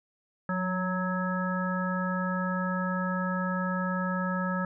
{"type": "harmonic tone with a mistuned harmonic", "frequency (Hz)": 185, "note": "F#3", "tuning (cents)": 0, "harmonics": [1, 3, 5, 7, 9], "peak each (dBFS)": [-29, -36, -38, -34, -36], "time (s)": [0.49, 4.65], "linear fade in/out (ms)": 2, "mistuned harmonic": 1, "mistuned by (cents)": -28, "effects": []}